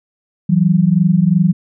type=tone pair together; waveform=sine; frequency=164.61 / 187.4 Hz; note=E3 / F#3; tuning=-2 / +22 cents; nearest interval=major second; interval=224 cents; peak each=-12 dBFS; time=0.49-1.53 s; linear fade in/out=10 ms; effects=none